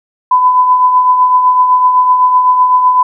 sine tone with tremolo, 1004 Hz, B5, 28 cents sharp, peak -3 dBFS, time 0.31-3.03 s, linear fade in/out 5 ms, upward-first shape triangle, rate 7.9 Hz, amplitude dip 50%, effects none

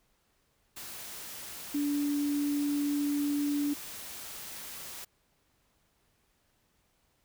sine tone in noise, 289.1 Hz, D4, 27 cents flat, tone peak -27 dBFS, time 1.74-3.74 s, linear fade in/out 10 ms, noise white, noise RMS -43 dBFS, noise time 0.76-5.05 s, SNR +13 dB, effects pink hiss -72 dBFS RMS until 7.24 s

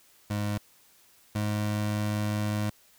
25% pulse tone pair in turn, 103.83 / 105.16 Hz, G#2 / G#2, 0 / +22 cents, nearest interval unison, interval 22 cents, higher second, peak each -24 / -23 dBFS, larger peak second, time 0.3-0.58 / 1.35-2.7 s, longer second, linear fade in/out 5 ms, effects white hiss -60 dBFS RMS until 2.98 s

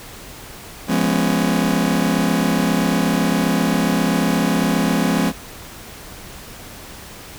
40% pulse chord, C# dominant seventh, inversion first, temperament just, 173.24 / 207.9 / 249.5 / 277.2 Hz, E#3 / G#3 / B3 / C#4, -14 / +2 / +18 / 0 cents, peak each -20 / -20 / -21 / -22 dBFS, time 0.87-5.33 s, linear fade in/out 50 ms, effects pink hiss -37 dBFS RMS until 7.38 s

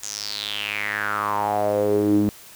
sawtooth tone with band-pass filter sweep, 103.83 Hz, G#2, in tune, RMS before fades -23 dBFS, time 0.03-2.29 s, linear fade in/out 0 ms, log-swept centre 6800 to 250 Hz, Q 5.9, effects white hiss -45 dBFS RMS until 2.55 s

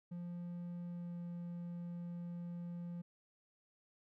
triangle tone with pitch glide, 174.4 to 173.3 Hz, F3 to F3, -2 to -13 cents, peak -40 dBFS, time 0.11-3.02 s, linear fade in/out 10 ms, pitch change -11 cents, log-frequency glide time 0.87-1.18 s, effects none

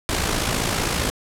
pink noise with amplitude modulation, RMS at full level -20 dBFS, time 0.09-1.1 s, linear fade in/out 0 ms, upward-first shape sine, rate 55.2 Hz, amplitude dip 55%, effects low-pass 11000 Hz 12 dB/octave

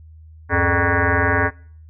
sine tone with frequency modulation, 773 Hz, G5, 24 cents flat, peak -14 dBFS, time 0.49-1.51 s, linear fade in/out 50 ms, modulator 174 Hz, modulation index 6.2, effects noise-tail reverb RT60 0.5 s tail -22 dB re dry + added 79 Hz sine -40 dBFS peak until 1.89 s

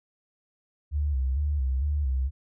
sine tone with vibrato, 69.3 Hz, C#2, in tune, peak -23 dBFS, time 0.91-2.31 s, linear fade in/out 50 ms, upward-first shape square, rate 2.2 Hz, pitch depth 100 cents each way, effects none

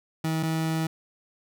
30% pulse tone pair in turn, 160 / 160.64 Hz, D#3 / E3, +49 / -44 cents, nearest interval unison, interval 7 cents, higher second, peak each -22 dBFS, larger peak neither, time 0.24-0.43 / 0.43-0.87 s, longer second, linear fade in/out 5 ms, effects none

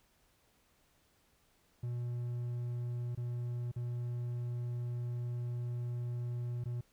triangle tone with dropouts, 120.9 Hz, B2, 36 cents flat, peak -33 dBFS, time 1.83-6.81 s, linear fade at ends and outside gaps 5 ms, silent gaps 3.151-3.174 / 3.716-3.761 / 6.64-6.656 s, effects pink hiss -71 dBFS RMS until 6.92 s

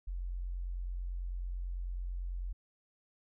sine tone, 44.54 Hz, F1, 35 cents sharp, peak -35 dBFS, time 0.07-2.53 s, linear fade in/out 10 ms, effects none

